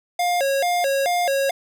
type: tone with vibrato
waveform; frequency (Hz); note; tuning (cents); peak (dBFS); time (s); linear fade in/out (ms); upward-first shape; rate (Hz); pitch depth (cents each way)
square; 622.3; D#5; 0; -19; 0.19-1.51; 5; square; 2.3; 220
effects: none